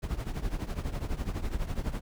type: noise with tremolo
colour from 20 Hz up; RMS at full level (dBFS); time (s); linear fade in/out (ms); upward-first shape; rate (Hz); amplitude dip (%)
brown; -29; 0.02-2.01; 20; triangle; 12; 85
effects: none